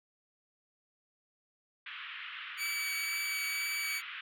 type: band-pass noise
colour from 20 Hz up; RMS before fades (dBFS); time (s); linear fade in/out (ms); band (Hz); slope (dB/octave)
white; -44; 1.86-4.21; 5; 1200 to 3200; 48
type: tone with vibrato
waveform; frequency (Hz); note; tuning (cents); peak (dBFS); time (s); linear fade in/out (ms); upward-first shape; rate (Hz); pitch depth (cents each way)
sawtooth; 2284; D7; -49; -30; 2.57-4.02; 50; sine; 2; 10
effects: none